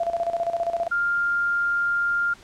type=tone with tremolo; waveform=sine; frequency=680 Hz; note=F5; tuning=46 cents flat; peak=-20 dBFS; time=0-0.88 s; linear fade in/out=5 ms; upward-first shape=square; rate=15 Hz; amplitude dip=70%
type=tone; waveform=sine; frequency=1400 Hz; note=F6; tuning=4 cents sharp; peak=-20 dBFS; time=0.91-2.34 s; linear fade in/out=10 ms
effects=pink hiss -50 dBFS RMS until 2.43 s + low-pass 8000 Hz 12 dB/octave